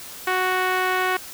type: tone with low-pass filter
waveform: 5% pulse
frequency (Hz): 370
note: F#4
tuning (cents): 0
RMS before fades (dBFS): -22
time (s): 0.27-1.17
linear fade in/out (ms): 5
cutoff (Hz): 1700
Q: 1
effects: white hiss -38 dBFS RMS until 1.33 s